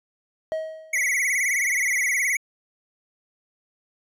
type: tone with exponential decay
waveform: triangle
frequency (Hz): 635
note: D#5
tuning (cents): +35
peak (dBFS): -20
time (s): 0.52-1.17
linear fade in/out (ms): 0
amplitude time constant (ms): 140
type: tone with vibrato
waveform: square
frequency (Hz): 2093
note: C7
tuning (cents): 0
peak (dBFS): -21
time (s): 0.93-2.37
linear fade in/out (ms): 5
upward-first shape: sine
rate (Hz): 19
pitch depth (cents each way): 130
effects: resampled to 32000 Hz